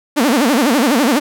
sawtooth tone with vibrato, 260 Hz, C4, 11 cents flat, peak -7 dBFS, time 0.16-1.2 s, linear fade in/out 20 ms, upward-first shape sine, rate 12 Hz, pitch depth 270 cents each way, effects none

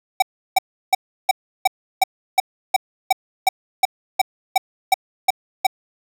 square tone bursts, 763 Hz, G5, 47 cents flat, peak -11 dBFS, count 16, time 0.2-5.668 s, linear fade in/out 5 ms, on 23 ms, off 340 ms, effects none

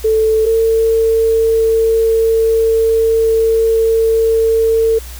sine tone pair in turn, 440 / 450.3 Hz, A4 / A4, 0 / +40 cents, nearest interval unison, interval 40 cents, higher second, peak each -9 dBFS, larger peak neither, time 0.04-0.46 / 0.46-4.99 s, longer second, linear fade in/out 10 ms, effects added 60 Hz sine -28 dBFS peak until 5.19 s + white hiss -35 dBFS RMS until 5.19 s

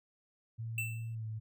sine tone with pitch glide, 113.6 to 109.54 Hz, A#2 to A2, -44 to -7 cents, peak -37 dBFS, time 0.58-1.4 s, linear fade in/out 20 ms, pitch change -63 cents, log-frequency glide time 1.11-1.27 s
square tone with exponential decay, 2668 Hz, E7, 20 cents sharp, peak -32 dBFS, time 0.78-1.15 s, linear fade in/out 2 ms, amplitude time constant 80 ms
effects none

